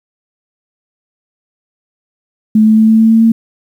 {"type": "tone with pitch steps", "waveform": "sine", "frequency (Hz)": [216.5, 218.1, 219.8, 221.4, 223.1, 224.8, 226.5], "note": ["A3", "A3", "A3", "A3", "A3", "A3", "A#3"], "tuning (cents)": [-28, -15, -2, 11, 24, 37, -50], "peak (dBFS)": -4, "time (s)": [2.55, 3.32], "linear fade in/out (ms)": 5, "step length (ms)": 110, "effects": ["7-bit"]}